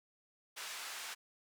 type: band-pass noise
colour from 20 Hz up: pink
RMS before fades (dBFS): -45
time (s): 0.56-1.15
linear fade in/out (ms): 20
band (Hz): 1200 to 10000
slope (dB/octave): 12
effects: none